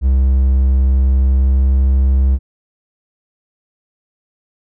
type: tone with pitch glide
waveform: triangle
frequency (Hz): 65.8 to 66.37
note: C2 to C2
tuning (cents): +10 to +25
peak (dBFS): -7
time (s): 0.01-2.39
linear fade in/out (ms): 50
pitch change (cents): +15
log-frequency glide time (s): 1.21-1.71
effects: none